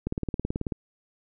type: click train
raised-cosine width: 3 ms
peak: -15 dBFS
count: 13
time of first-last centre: 0.07-0.722 s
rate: 18.4 Hz
effects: none